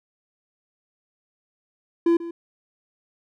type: tone with echo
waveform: triangle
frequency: 338.1 Hz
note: E4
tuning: 44 cents sharp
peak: -13 dBFS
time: 2.06-2.17 s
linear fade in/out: 5 ms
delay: 140 ms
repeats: 1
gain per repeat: -15 dB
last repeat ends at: 2.31 s
effects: none